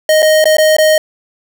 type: tone with dropouts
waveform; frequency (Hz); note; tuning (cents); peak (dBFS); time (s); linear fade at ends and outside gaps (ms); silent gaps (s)
square; 622.3; D#5; 0; -7; 0.09-0.98; 2; 0.222-0.227 / 0.442-0.455 / 0.569-0.583 / 0.767-0.784
effects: none